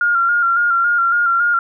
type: tone with vibrato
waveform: sine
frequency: 1396.9 Hz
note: F6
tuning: in tune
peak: -12 dBFS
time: 0.01-1.59 s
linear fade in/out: 2 ms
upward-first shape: square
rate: 3.6 Hz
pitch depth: 30 cents each way
effects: none